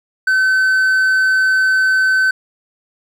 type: tone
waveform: triangle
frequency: 1527 Hz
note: G6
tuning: 46 cents flat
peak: -9 dBFS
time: 0.27-2.31 s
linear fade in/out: 5 ms
effects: none